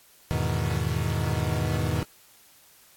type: chord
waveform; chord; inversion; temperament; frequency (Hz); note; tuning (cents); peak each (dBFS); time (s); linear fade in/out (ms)
40% pulse; E major seventh; none; equal; 82.41 / 103.83 / 123.47 / 155.56; E2 / G#2 / B2 / D#3; 0 / 0 / 0 / 0; -29; 0.31-2.03; 0
effects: white hiss -56 dBFS RMS until 2.96 s + AAC 64 kbps